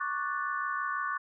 sine chord, D major seventh, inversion third, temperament equal, 1108.7 / 1174.7 / 1480 / 1760 Hz, C#6 / D6 / F#6 / A6, 0 / 0 / 0 / 0 cents, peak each -34 / -36 / -35 / -39 dBFS, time 0-1.18 s, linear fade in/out 10 ms, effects none

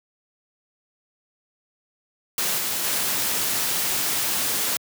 white noise with level steps, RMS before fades -24 / -26 / -24 dBFS, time 2.38-4.77 s, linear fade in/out 2 ms, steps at 2.58 / 2.84 s, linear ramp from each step 5 ms, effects high-pass 100 Hz 12 dB/octave

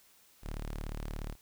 sawtooth tone, 37 Hz, D1, 14 cents sharp, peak -33 dBFS, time 0.42-1.36 s, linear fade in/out 50 ms, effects white hiss -63 dBFS RMS until 1.41 s

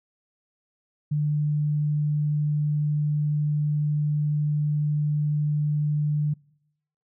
sine tone, 149 Hz, D3, 25 cents sharp, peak -21 dBFS, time 1.11-6.34 s, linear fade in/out 10 ms, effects noise-tail reverb RT60 0.8 s tail -26 dB re dry

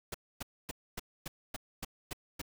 pink noise bursts, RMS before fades -39 dBFS, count 9, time 0.12-2.416 s, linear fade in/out 5 ms, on 24 ms, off 260 ms, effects none

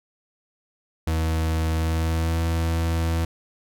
40% pulse tone with pitch glide, 80.3 to 82.46 Hz, E2 to E2, -45 to +1 cents, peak -20 dBFS, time 1.07-3.25 s, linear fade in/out 5 ms, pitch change +46 cents, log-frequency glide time 1.74-2.43 s, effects none

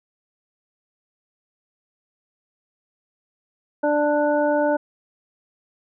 harmonic tone, 295.2 Hz, D4, 9 cents sharp, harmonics 1 / 2 / 3 / 5, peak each -23 / -19 / -25 / -29 dBFS, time 3.83-4.77 s, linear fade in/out 10 ms, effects none

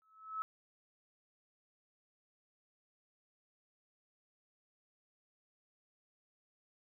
sine tone with exponential growth, 1298 Hz, E6, 27 cents flat, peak -33 dBFS, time 0.02-0.42 s, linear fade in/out 0 ms, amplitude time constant 85 ms, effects none

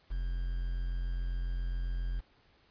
triangle tone with quantisation, 43.65 Hz, F1, in tune, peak -29 dBFS, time 0.1-2.21 s, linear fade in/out 20 ms, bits 9, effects pink hiss -66 dBFS RMS until 2.7 s + resampled to 11025 Hz

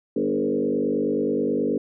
sine tone with frequency modulation, 354.2 Hz, F4, 24 cents sharp, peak -20 dBFS, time 0.16-1.78 s, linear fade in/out 5 ms, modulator 49.4 Hz, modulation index 2.8, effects none

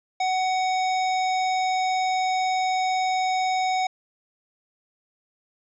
square tone, 747 Hz, F#5, 16 cents sharp, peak -22 dBFS, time 0.2-3.87 s, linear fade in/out 5 ms, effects resampled to 16000 Hz + 10-bit

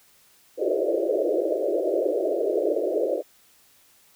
white band-pass noise, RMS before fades -24 dBFS, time 0.57-3.23 s, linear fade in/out 50 ms, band 320 to 630 Hz, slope 96 dB/octave, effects white hiss -58 dBFS RMS until 4.15 s

